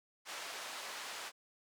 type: band-pass noise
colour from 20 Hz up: pink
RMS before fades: -45 dBFS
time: 0.25-1.32 s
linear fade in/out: 50 ms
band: 780 to 7700 Hz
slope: 12 dB/octave
effects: none